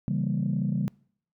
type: chord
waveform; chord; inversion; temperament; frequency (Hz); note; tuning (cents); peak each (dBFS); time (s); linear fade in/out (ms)
sine; C# diminished seventh; none; equal; 138.59 / 164.81 / 196 / 233.1; C#3 / E3 / G3 / Bb3; 0 / 0 / 0 / 0; -28 / -30 / -28 / -33; 0.08-0.88; 0
effects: noise-tail reverb RT60 0.6 s tail -26 dB re dry + tanh soft clip ceiling -17 dBFS